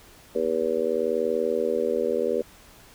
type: harmonic tone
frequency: 80.7 Hz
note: E2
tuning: 36 cents flat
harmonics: 3 / 4 / 5 / 6 / 7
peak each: -33 / -34 / -27 / -25 / -30 dBFS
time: 0.35-2.42 s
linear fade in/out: 5 ms
effects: pink hiss -51 dBFS RMS until 2.94 s